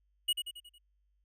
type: tone with echo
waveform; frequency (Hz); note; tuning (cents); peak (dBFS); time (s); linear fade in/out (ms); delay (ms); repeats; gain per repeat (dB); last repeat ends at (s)
square; 2901; F#7; -35; -27; 0.28-0.33; 10; 91; 5; -6; 0.785
effects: added 50 Hz sine -70 dBFS peak until 1.24 s